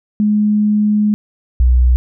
sine tone pair in turn, 210 / 61.97 Hz, G#3 / B1, +19 / +7 cents, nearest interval octave + major sixth, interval 2112 cents, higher first, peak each -10 / -7 dBFS, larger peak second, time 0.2-1.14 / 1.6-1.96 s, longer first, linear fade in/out 0 ms, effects none

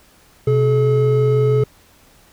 triangle tone pair together, 127.25 / 428 Hz, C3 / A4, -48 / -48 cents, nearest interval octave + major sixth, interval 2100 cents, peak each -13 dBFS, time 0.47-1.64 s, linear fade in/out 5 ms, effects pink hiss -51 dBFS RMS until 2.32 s

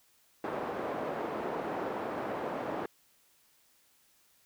pink band-pass noise, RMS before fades -36 dBFS, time 0.44-2.86 s, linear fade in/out 2 ms, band 340 to 960 Hz, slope 12 dB/octave, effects white hiss -67 dBFS RMS until 4.45 s

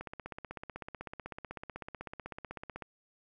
click train, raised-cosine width 0.5 ms, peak -26 dBFS, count 46, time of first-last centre 0.01-2.822 s, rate 16 Hz, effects none

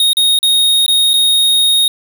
square tone with dropouts, 3729 Hz, A#7, in tune, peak -9 dBFS, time 0-1.88 s, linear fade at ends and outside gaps 2 ms, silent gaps 0.132-0.169 / 0.389-0.429 / 0.863-0.88 / 1.134-1.138 s, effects none

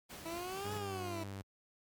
pink noise with tremolo, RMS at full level -48 dBFS, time 0.09-0.79 s, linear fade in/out 20 ms, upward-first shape triangle, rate 4.7 Hz, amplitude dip 25%
20% pulse exponential two-way sweep, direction up then down, 323.6 to 424.7 to 323.6 Hz, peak -35 dBFS, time 0.25-1.24 s, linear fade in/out 10 ms, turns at 0.74 s
sawtooth tone with vibrato, 98 Hz, G2, in tune, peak -38 dBFS, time 0.64-1.42 s, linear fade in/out 10 ms, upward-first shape triangle, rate 2.1 Hz, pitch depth 29 cents each way
effects high-pass 60 Hz 12 dB/octave + MP3 96 kbps

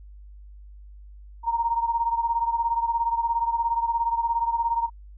sine beating tone pair, 926 / 943 Hz, A#5 / A#5, -12 / +20 cents, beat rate 17 Hz, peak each -23 / -27 dBFS, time 1.43-4.9 s, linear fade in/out 50 ms, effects added 50 Hz sine -42 dBFS peak until 5.17 s

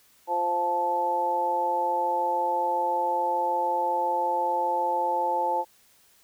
harmonic tone, 174.61 Hz, F3, in tune, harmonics 2 / 3 / 4 / 5, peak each -36 / -30 / -34 / -24 dBFS, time 0.27-5.65 s, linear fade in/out 50 ms, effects white hiss -60 dBFS RMS until 6.23 s

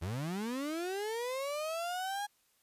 35% pulse linear sweep, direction up, 77.2 to 830.6 Hz, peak -33 dBFS, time 0.01-2.27 s, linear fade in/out 20 ms, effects white hiss -72 dBFS RMS until 2.62 s + resampled to 32000 Hz

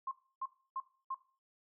sine tone bursts, 1063 Hz, C6, 27 cents sharp, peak -35 dBFS, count 4, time 0.07-1.146 s, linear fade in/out 5 ms, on 44 ms, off 300 ms, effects noise-tail reverb RT60 0.4 s tail -17 dB re dry

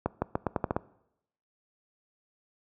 accelerating click train, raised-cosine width 1 ms, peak -12 dBFS, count 8, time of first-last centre 0.06-0.765 s, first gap 160 ms, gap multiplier 0.84, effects noise-tail reverb RT60 0.8 s tail -21 dB re dry + high-pass 60 Hz 12 dB/octave

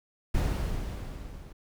brown noise with level ramp, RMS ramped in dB -25 to -46 dBFS, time 0.34-1.53 s, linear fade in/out 10 ms, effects none

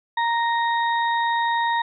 harmonic tone, 932.3 Hz, A#5, in tune, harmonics 1 / 2 / 4, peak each -20 / -26 / -32 dBFS, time 0.17-1.82 s, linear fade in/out 5 ms, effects none

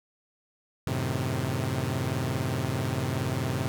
sawtooth chord, F# diminished seventh, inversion none, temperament equal, 92.5 / 110 / 130.81 / 155.56 Hz, F#2 / A2 / C3 / Eb3, 0 / 0 / 0 / 0 cents, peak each -30 / -29 / -26 / -32 dBFS, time 0.87-3.68 s, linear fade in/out 0 ms, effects none

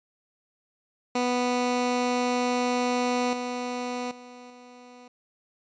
15% pulse tone with level steps, 246.9 Hz, B3, in tune, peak -17 / -23 / -37 / -40 dBFS, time 1.15-5.08 s, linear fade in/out 5 ms, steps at 3.33 / 4.11 / 4.5 s, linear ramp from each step 2 ms, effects resampled to 16000 Hz

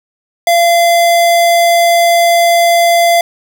square tone, 685 Hz, F5, 34 cents flat, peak -7 dBFS, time 0.47-3.21 s, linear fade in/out 2 ms, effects none

